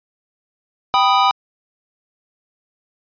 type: chord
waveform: square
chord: G augmented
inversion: none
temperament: equal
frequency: 784 / 987.8 / 1244.5 Hz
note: G5 / B5 / D#6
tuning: 0 / 0 / 0 cents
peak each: -17 dBFS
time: 0.94-1.31 s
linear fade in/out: 0 ms
effects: resampled to 11025 Hz